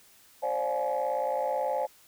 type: chord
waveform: sine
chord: D half-diminished seventh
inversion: third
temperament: just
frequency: 528.6 / 587.3 / 704.8 / 845.8 Hz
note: C5 / D5 / F5 / Ab5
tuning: +18 / 0 / +16 / +31 cents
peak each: -30 / -31 / -34 / -30 dBFS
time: 0.42-1.87 s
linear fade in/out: 20 ms
effects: tanh soft clip ceiling -20 dBFS + white hiss -58 dBFS RMS until 2.07 s